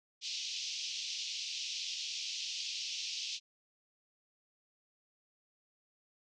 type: band-pass noise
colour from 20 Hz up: white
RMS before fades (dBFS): -40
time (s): 0.21-3.4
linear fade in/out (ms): 50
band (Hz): 2600 to 6000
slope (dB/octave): 48
effects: none